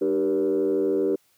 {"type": "tone with frequency modulation", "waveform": "sine", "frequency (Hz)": 389.1, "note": "G4", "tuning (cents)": -13, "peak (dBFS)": -19, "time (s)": [0.01, 1.16], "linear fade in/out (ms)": 10, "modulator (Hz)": 87.2, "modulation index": 1.1, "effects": ["tanh soft clip ceiling -15 dBFS", "white hiss -64 dBFS RMS until 1.37 s"]}